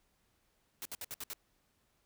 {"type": "noise bursts", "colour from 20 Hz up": "white", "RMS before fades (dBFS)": -42, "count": 6, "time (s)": [0.82, 1.333], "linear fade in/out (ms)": 0, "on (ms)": 33, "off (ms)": 63, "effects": ["pink hiss -75 dBFS RMS until 2.05 s"]}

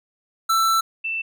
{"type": "tone pair in turn", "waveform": ["square", "sine"], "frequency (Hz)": [1332, 2666], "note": ["E6", "E7"], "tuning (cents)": [18, 19], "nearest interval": "octave", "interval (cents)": 1201, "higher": "second", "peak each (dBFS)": [-17, -23], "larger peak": "first", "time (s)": [[0.49, 0.81], [1.04, 1.22]], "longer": "first", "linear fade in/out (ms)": 10, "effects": []}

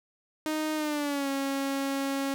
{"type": "tone with pitch glide", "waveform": "sawtooth", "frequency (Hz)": [309.8, 274.4], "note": ["D#4", "C#4"], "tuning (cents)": [-7, -17], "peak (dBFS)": -24, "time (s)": [0.46, 2.34], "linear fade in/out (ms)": 0, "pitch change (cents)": -210, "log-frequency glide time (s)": [0.75, 1.29], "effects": []}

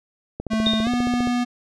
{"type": "click train", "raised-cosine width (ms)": 2, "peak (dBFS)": -15, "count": 14, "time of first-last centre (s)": [0.4, 1.272], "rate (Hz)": 14.9}
{"type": "tone with pitch glide", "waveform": "square", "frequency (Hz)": [219.9, 244], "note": ["A3", "B3"], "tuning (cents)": [-1, -21], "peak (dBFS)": -20, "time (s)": [0.5, 1.45], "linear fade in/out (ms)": 20, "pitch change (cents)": 180, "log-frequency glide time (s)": [0.83, 0.89]}
{"type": "tone with exponential decay", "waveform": "sine", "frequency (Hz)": 3680, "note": "A#7", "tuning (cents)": -23, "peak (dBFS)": -16, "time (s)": [0.66, 1.07], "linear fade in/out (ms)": 2, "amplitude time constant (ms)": 89}
{"effects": ["low-pass 6000 Hz 12 dB/octave"]}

